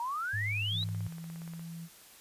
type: exponential sweep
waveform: sine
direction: up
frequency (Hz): 916 to 4000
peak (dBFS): -32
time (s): 0-0.84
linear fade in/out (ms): 2
type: tone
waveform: sine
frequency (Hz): 103.6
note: G#2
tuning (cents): -4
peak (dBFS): -33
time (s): 0.33-1.08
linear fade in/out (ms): 10
type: tone with pitch glide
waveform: sine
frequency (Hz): 164.81 to 166.53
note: E3 to E3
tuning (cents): 0 to +18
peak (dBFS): -40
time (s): 0.7-1.89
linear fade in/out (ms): 50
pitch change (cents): +18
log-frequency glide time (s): 0.95-1.6
type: click train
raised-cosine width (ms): 0.5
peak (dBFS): -37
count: 14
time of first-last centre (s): 0.83-1.595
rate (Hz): 17
effects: white hiss -55 dBFS RMS until 2.2 s + resampled to 32000 Hz